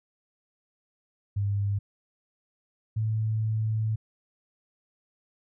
sine tone pair in turn, 100.8 / 109.63 Hz, G2 / A2, +49 / -6 cents, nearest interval minor second, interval 145 cents, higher second, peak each -24 dBFS, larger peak neither, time 1.36-1.79 / 2.96-3.96 s, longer second, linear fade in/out 10 ms, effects none

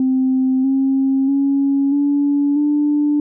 sine tone with pitch steps, 260.6 / 268.7 / 277.1 / 285.7 / 294.5 Hz, C4 / C4 / C#4 / D4 / D4, -7 / +46 / -1 / -48 / +5 cents, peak -12 dBFS, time 0-3.2 s, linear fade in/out 2 ms, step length 640 ms, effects tanh soft clip ceiling -8 dBFS

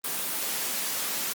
white high-pass noise, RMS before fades -30 dBFS, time 0.04-1.33 s, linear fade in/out 5 ms, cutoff 160 Hz, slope 24 dB/octave, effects Opus 24 kbps

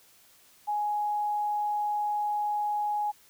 sine tone, 834 Hz, G#5, 7 cents sharp, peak -26 dBFS, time 0.67-3.12 s, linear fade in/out 20 ms, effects white hiss -59 dBFS RMS until 3.29 s

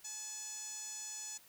sawtooth tone with band-pass filter, 860 Hz, A5, 40 cents flat, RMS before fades -45 dBFS, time 0.04-1.38 s, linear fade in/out 10 ms, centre 6900 Hz, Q 5.9, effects white hiss -62 dBFS RMS until 1.48 s

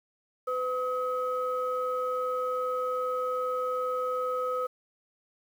sine tone pair together, 505 / 1272.5 Hz, B4 / D#6, +39 / +39 cents, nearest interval octave + major third, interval 1600 cents, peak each -29 / -30 dBFS, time 0.47-4.67 s, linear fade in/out 10 ms, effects tanh soft clip ceiling -20 dBFS + 9-bit

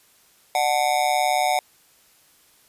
square tone with amplitude modulation, 740 Hz, F#5, in tune, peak -15 dBFS, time 0.55-1.59 s, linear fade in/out 2 ms, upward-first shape sine, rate 138 Hz, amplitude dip 95%, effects white hiss -57 dBFS RMS until 2.68 s + resampled to 32000 Hz

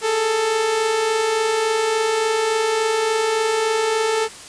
sawtooth tone pair together, 420 / 443.5 Hz, G#4 / A4, +19 / +14 cents, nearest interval minor second, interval 95 cents, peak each -23 / -14 dBFS, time 0.01-4.29 s, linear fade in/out 50 ms, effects white hiss -38 dBFS RMS until 4.48 s + resampled to 22050 Hz

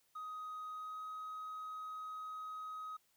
triangle tone with pitch glide, 1254 to 1262.7 Hz, D#6 to D#6, +13 to +25 cents, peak -40 dBFS, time 0.15-2.97 s, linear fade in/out 10 ms, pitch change +12 cents, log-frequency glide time 0.72-1.02 s, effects tanh soft clip ceiling -38 dBFS + white hiss -75 dBFS RMS until 3.16 s

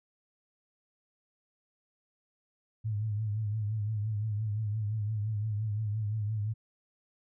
sine tone with vibrato, 106.7 Hz, G#2, 47 cents sharp, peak -29 dBFS, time 2.84-6.54 s, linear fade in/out 20 ms, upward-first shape triangle, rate 5.8 Hz, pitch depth 85 cents each way, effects none

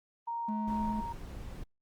sine tone with tremolo, 932.3 Hz, A#5, in tune, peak -33 dBFS, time 0.27-1.13 s, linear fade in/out 10 ms, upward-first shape square, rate 2.3 Hz, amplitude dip 30%
triangle tone, 214.4 Hz, A3, 45 cents flat, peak -30 dBFS, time 0.48-1.01 s, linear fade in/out 10 ms
brown noise, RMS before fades -42 dBFS, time 0.67-1.64 s, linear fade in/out 10 ms
effects Opus 32 kbps

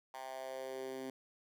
10% pulse tone with high-pass filter sweep, 131.8 Hz, C3, 13 cents sharp, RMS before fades -44 dBFS, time 0.14-1.1 s, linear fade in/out 2 ms, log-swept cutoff 880 to 280 Hz, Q 3.2, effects none

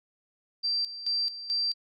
sine tone with tremolo, 4700 Hz, D8, 1 cent sharp, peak -25 dBFS, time 0.63-1.74 s, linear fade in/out 20 ms, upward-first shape square, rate 2.3 Hz, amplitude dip 75%, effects none

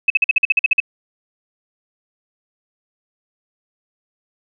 sine tone bursts, 2583 Hz, E7, 36 cents flat, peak -9 dBFS, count 11, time 0.08-0.802 s, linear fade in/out 5 ms, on 22 ms, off 48 ms, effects none

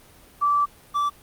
sine / triangle tone pair in turn, 1162 / 1162 Hz, D6 / D6, -19 / -19 cents, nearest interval unison, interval 0 cents, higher neither, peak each -17 / -18 dBFS, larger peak first, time 0.41-0.66 / 0.94-1.1 s, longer first, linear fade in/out 20 ms, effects pink hiss -51 dBFS RMS until 1.22 s + Opus 32 kbps

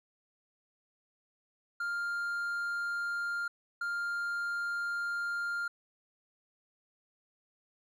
triangle tone bursts at uneven times, 1400 Hz, F6, 4 cents sharp, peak -30 dBFS, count 2, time 1.8-3.48 / 3.81-5.68 s, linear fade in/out 5 ms, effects none

